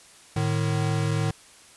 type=tone pair together; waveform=square; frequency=109.1 / 152.34 Hz; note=A2 / D#3; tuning=-14 / -36 cents; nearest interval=tritone; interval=578 cents; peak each=-26 dBFS; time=0.36-1.31 s; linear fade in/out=5 ms; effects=white hiss -51 dBFS RMS until 1.76 s + resampled to 24000 Hz